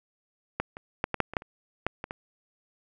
clicks, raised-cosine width 0.5 ms, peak -12 / -24 / -10 / -13 / -7 / -23 / -9 / -29 / -10 / -19 / -19 dBFS, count 11, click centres 0.6 / 0.769 / 1.041 / 1.143 / 1.203 / 1.336 / 1.368 / 1.421 / 1.866 / 2.041 / 2.109 s, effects none

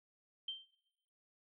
sine tone with exponential decay, 3136 Hz, G7, in tune, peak -36 dBFS, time 0.48-0.71 s, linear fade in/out 5 ms, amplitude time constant 50 ms, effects noise-tail reverb RT60 1.0 s tail -21 dB re dry

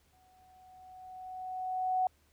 sine tone with exponential growth, 743 Hz, F#5, 7 cents sharp, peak -25 dBFS, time 0.13-2.07 s, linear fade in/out 2 ms, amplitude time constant 420 ms, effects added 75 Hz sine -70 dBFS peak until 2.32 s + pink hiss -70 dBFS RMS until 2.32 s

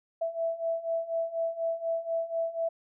sine beating tone pair, 659.3 / 663.4 Hz, E5 / E5, 0 / +11 cents, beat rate 4.1 Hz, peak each -33 / -30 dBFS, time 0.21-2.69 s, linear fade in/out 10 ms, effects none

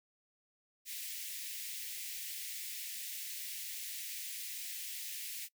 white high-pass noise, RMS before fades -43 dBFS, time 0.85-5.49 s, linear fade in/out 50 ms, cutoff 1900 Hz, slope 48 dB/octave, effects noise-tail reverb RT60 0.1 s tail -22 dB re dry

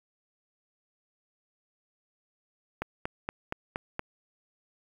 click train, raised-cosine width 0.5 ms, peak -16 dBFS, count 6, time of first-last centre 2.82-3.994 s, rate 4.26 Hz, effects 8-bit

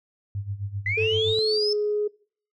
sine tone with tremolo, 100.2 Hz, G2, 38 cents sharp, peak -25 dBFS, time 0.35-1.39 s, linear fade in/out 0 ms, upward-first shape sine, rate 7.7 Hz, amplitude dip 80%
sine linear sweep, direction up, 1975.5 to 5310 Hz, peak -23 dBFS, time 0.86-1.73 s, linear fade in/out 2 ms
sine tone with pitch glide, 440 to 418 Hz, A4 to G#4, 0 to +11 cents, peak -21 dBFS, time 0.97-2.08 s, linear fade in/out 10 ms, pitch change -89 cents, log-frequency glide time 1.35-1.68 s
effects noise-tail reverb RT60 0.5 s tail -24 dB re dry + tanh soft clip ceiling -13 dBFS

